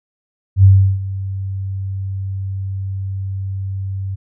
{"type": "tone with ADSR envelope", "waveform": "sine", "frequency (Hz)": 96.6, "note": "G2", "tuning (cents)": -25, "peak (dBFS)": -3, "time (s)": [0.56, 4.16], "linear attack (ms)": 77, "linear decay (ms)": 350, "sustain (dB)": -17, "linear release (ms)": 18, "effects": []}